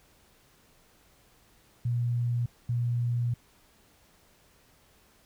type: tone bursts at uneven times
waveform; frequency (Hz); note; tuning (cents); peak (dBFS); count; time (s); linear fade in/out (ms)
sine; 120; B2; -49; -25; 2; 1.85-2.46 / 2.69-3.34; 5
effects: pink hiss -62 dBFS RMS until 5.25 s